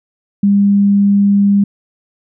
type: tone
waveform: sine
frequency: 200.9 Hz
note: G3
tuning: 43 cents sharp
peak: -7 dBFS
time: 0.43-1.64 s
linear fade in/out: 5 ms
effects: none